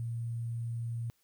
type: tone with sample-and-hold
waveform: sine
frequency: 116.54 Hz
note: A#2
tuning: in tune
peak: -33 dBFS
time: 0-1.1 s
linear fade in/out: 0 ms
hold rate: 8820 Hz
effects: white hiss -73 dBFS RMS until 1.23 s